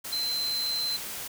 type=tone in noise; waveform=sine; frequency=4086 Hz; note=C8; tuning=42 cents flat; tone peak=-27 dBFS; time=0.12-0.97 s; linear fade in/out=10 ms; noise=white; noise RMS=-37 dBFS; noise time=0.04-1.28 s; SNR=+7 dB; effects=none